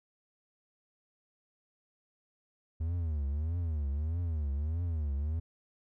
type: tone with vibrato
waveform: triangle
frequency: 77.78 Hz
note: D#2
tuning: in tune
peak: -28 dBFS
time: 2.8-5.4 s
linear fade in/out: 10 ms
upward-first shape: triangle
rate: 1.6 Hz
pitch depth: 230 cents each way
effects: none